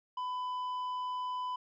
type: tone with tanh clipping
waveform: sine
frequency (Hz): 1001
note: B5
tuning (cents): +23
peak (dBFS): -35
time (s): 0.17-1.56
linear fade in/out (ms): 5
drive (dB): 6
effects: none